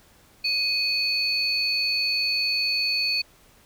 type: tone pair together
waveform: sine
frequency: 2500 / 4445 Hz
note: D#7 / C#8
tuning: +8 / +4 cents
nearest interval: minor seventh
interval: 996 cents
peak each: -25 / -22 dBFS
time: 0.44-3.22 s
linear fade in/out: 10 ms
effects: tanh soft clip ceiling -16 dBFS + pink hiss -56 dBFS RMS until 3.65 s